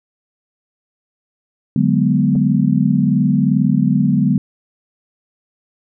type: chord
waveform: sine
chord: G# half-diminished seventh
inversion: second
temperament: equal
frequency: 146.83 / 185 / 207.7 / 246.9 Hz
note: D3 / F#3 / G#3 / B3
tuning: 0 / 0 / 0 / 0 cents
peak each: -17 dBFS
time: 1.76-4.38 s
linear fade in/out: 2 ms
type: clicks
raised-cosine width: 2 ms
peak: -19 dBFS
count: 2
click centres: 2.353 / 2.36 s
effects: none